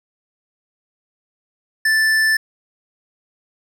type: tone with tanh clipping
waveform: sine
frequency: 1760 Hz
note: A6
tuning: in tune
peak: -15 dBFS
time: 1.85-2.37 s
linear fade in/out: 5 ms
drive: 15 dB
effects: none